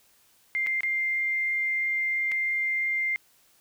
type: tone with dropouts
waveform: sine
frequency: 2101 Hz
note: C7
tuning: 7 cents sharp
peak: -24 dBFS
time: 0.55-3.16 s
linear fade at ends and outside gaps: 0 ms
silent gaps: 0.664-0.67 / 0.807-0.833 / 2.316-2.319 s
effects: white hiss -62 dBFS RMS until 3.6 s